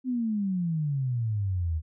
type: exponential sweep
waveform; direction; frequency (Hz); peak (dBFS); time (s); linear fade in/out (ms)
sine; down; 261.6 to 76.5; -25; 0.04-1.82; 50
effects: none